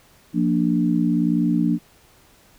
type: chord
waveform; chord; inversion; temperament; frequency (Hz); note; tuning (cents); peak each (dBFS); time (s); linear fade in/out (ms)
sine; Bb major; second; equal with one note detuned; 174.61 / 233.1 / 294.7; F3 / Bb3 / D4; 0 / 0 / +6; -21; 0.33-1.79; 50
effects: pink hiss -54 dBFS RMS until 2.58 s